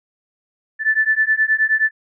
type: beating tone pair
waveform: sine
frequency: 1750 / 1759.5 Hz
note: A6 / A6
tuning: -10 / 0 cents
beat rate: 9.5 Hz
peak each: -17 dBFS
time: 0.79-1.91 s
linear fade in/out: 50 ms
effects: none